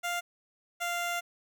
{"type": "tone pair in turn", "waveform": "15% pulse", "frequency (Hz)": [698.5, 695.4], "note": ["F5", "F5"], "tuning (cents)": [0, -8], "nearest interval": "unison", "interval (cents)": 8, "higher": "first", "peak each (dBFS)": -24, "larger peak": "neither", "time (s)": [[0.03, 0.21], [0.8, 1.21]], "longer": "second", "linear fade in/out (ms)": 20, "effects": []}